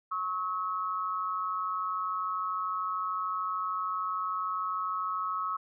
sine tone pair together, 1100 / 1286.8 Hz, C#6 / E6, -14 / -42 cents, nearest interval minor third, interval 272 cents, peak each -33 / -32 dBFS, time 0.11-5.57 s, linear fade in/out 10 ms, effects none

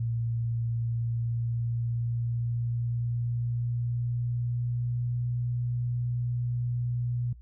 sine tone with pitch glide, 116.1 to 121.24 Hz, A#2 to B2, -7 to -32 cents, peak -27 dBFS, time 0-7.33 s, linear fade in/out 5 ms, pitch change +75 cents, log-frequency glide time 0.66-5.25 s, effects noise-tail reverb RT60 0.1 s tail -20 dB re dry + added 60 Hz sine -46 dBFS peak until 7.41 s

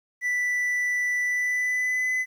triangle tone with pitch glide, 1975.5 to 2015 Hz, B6 to B6, 0 to +34 cents, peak -21 dBFS, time 0.21-2.26 s, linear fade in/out 50 ms, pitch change +34 cents, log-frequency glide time 1.22-2.15 s, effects 10-bit

